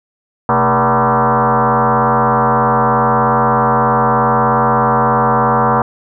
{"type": "tone with frequency modulation", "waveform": "sine", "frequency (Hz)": 127.6, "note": "C3", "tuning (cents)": -43, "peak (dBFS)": -9, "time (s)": [0.49, 5.82], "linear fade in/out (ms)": 2, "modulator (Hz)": 176, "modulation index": 6.8, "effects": []}